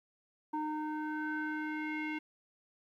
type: tone with low-pass filter sweep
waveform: square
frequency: 306.6 Hz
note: D#4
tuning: 25 cents flat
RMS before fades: -37 dBFS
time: 0.53-2.19 s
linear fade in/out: 10 ms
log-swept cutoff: 1000 to 2400 Hz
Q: 5
effects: 12-bit